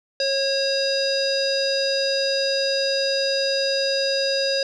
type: tone with low-pass filter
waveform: square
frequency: 545 Hz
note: C#5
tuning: 29 cents flat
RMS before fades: -22 dBFS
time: 0.2-4.63 s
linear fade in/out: 2 ms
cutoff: 4900 Hz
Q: 7.1
effects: none